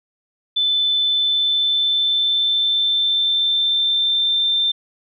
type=tone with pitch glide; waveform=sine; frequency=3518 to 3575 Hz; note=A7 to A7; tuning=-1 to +27 cents; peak=-15 dBFS; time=0.56-4.72 s; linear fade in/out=10 ms; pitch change=+28 cents; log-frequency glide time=1.01-4.46 s; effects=none